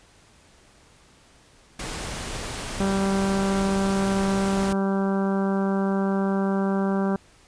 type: noise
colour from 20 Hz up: pink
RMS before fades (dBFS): -32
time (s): 1.79-4.73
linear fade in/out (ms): 5
type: harmonic tone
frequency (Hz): 195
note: G3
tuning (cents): -9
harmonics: 1 / 2 / 3 / 4 / 5 / 6 / 7 / 8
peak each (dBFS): -22 / -28 / -32 / -34 / -36 / -38 / -39 / -40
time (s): 2.8-7.16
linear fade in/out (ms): 2
effects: pink hiss -55 dBFS RMS until 7.47 s + resampled to 22050 Hz